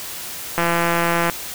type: click train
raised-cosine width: 0.5 ms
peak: -4 dBFS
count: 123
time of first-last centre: 0.58-1.298 s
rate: 170 Hz
effects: white hiss -31 dBFS RMS until 1.54 s